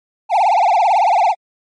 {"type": "tone with vibrato", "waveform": "triangle", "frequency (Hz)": 784, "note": "G5", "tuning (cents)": 0, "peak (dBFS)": -8, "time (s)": [0.29, 1.35], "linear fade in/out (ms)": 50, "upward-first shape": "triangle", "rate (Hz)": 18, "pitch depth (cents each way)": 280, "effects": ["MP3 48 kbps"]}